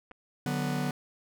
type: clicks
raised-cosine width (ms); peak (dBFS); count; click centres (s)
0.5; -32; 2; 0.112 / 0.116
type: chord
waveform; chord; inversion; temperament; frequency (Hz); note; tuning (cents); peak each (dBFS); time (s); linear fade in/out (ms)
45% pulse; B minor; first; just; 148.16 / 185.21 / 246.9; D3 / F#3 / B3; +16 / +2 / 0; -32 / -35 / -33; 0.46-0.91; 2
effects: none